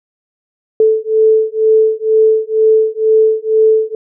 sine beating tone pair, 437.5 / 439.6 Hz, A4 / A4, -10 / -2 cents, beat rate 2.1 Hz, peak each -11 dBFS, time 0.8-3.95 s, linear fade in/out 2 ms, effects none

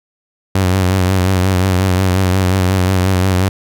sawtooth tone with vibrato, 93.3 Hz, F#2, 15 cents sharp, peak -7 dBFS, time 0.55-3.49 s, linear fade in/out 5 ms, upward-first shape sine, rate 5.6 Hz, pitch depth 53 cents each way, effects none

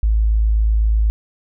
sine tone, 54 Hz, A1, 32 cents flat, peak -12 dBFS, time 0.03-1.1 s, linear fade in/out 0 ms, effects none

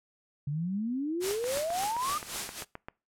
sine exponential sweep, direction up, 138.4 to 1245 Hz, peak -29 dBFS, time 0.47-2.18 s, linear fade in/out 5 ms
white noise with tremolo, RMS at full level -33 dBFS, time 1.2-2.65 s, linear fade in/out 50 ms, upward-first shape sine, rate 3.6 Hz, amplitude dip 75%
click train, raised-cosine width 0.5 ms, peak -24 dBFS, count 13, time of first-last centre 1.31-2.885 s, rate 7.62 Hz
effects noise-tail reverb RT60 0.3 s tail -24 dB re dry + low-pass 11000 Hz 12 dB/octave

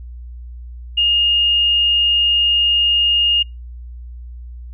sine tone, 2840 Hz, F7, 28 cents sharp, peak -12 dBFS, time 0.97-3.43 s, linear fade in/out 10 ms, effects noise-tail reverb RT60 0.2 s tail -24 dB re dry + added 60 Hz sine -30 dBFS peak until 4.73 s

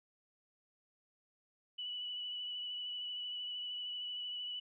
sine tone with vibrato, 2958 Hz, F#7, 1 cent flat, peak -39 dBFS, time 1.78-4.6 s, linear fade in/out 10 ms, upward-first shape sine, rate 13 Hz, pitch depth 18 cents each way, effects none

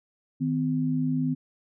sine tone pair together, 156.4 / 255.6 Hz, D#3 / C4, +9 / -40 cents, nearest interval major sixth, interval 851 cents, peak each -27 / -25 dBFS, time 0.4-1.35 s, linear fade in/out 20 ms, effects none

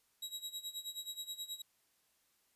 sawtooth tone with tremolo, 3844 Hz, B7, 48 cents flat, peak -36 dBFS, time 0.22-1.62 s, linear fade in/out 5 ms, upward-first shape sine, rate 9.4 Hz, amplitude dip 85%, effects white hiss -75 dBFS RMS until 2.55 s + resampled to 32000 Hz

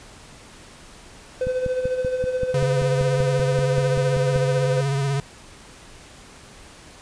triangle tone with tremolo, 509 Hz, C5, 48 cents flat, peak -17 dBFS, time 1.41-4.81 s, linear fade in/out 2 ms, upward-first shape sine, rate 14 Hz, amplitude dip 55%
click train, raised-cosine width 5 ms, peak -16 dBFS, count 16, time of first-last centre 1.47-4.36 s, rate 5.19 Hz
square tone with vibrato, 138.59 Hz, C#3, in tune, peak -21 dBFS, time 2.54-5.2 s, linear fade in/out 2 ms, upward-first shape triangle, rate 16 Hz, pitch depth 50 cents each way
effects pink hiss -45 dBFS RMS until 7.01 s + resampled to 22050 Hz

